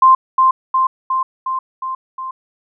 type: tone with echo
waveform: sine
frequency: 1046.5 Hz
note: C6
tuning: in tune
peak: -5 dBFS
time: 0.02-0.15 s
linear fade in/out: 5 ms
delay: 360 ms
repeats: 6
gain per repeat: -3 dB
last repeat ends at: 2.31 s
effects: none